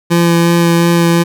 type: tone with vibrato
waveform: 25% pulse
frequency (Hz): 170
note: F3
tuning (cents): -46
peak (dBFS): -4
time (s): 0.1-1.24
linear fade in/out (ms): 20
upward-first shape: sine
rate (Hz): 2.8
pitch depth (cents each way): 11
effects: none